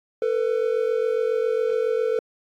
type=tone pair together; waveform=triangle; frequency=448 / 495.3 Hz; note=A4 / B4; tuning=+31 / +5 cents; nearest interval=major second; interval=174 cents; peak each=-20 / -22 dBFS; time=0.22-2.19 s; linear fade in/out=2 ms; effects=AAC 48 kbps